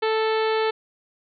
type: harmonic tone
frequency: 440 Hz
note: A4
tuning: in tune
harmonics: 1 / 2 / 3 / 4 / 5 / 6 / 7 / 8 / 9 / 10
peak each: -21 / -27 / -31 / -33 / -35 / -37 / -38 / -39 / -40 / -41 dBFS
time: 0.02-0.71 s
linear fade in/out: 10 ms
effects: none